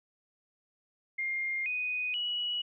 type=tone with pitch steps; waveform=sine; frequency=2118 / 2490 / 2927 Hz; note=C7 / D#7 / F#7; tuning=+21 / +1 / -19 cents; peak=-30 dBFS; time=1.18-2.62 s; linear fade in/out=10 ms; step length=480 ms; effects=none